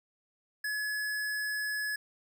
square tone, 1700 Hz, G#6, 40 cents sharp, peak -32 dBFS, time 0.64-1.96 s, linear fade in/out 5 ms, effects none

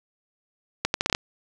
accelerating click train, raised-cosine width 0.2 ms, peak -4 dBFS, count 7, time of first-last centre 0.85-1.149 s, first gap 91 ms, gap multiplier 0.75, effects none

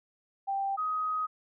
sine tone pair in turn, 786 / 1257.3 Hz, G5 / D#6, +4 / +18 cents, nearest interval minor sixth, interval 814 cents, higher second, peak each -28 / -28 dBFS, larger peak neither, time 0.47-0.77 / 0.77-1.27 s, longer second, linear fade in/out 20 ms, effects none

